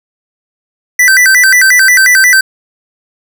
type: tone with vibrato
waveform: square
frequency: 1752 Hz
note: A6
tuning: 8 cents flat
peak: -4 dBFS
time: 0.99-2.41 s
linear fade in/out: 5 ms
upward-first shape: square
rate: 5.6 Hz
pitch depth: 210 cents each way
effects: none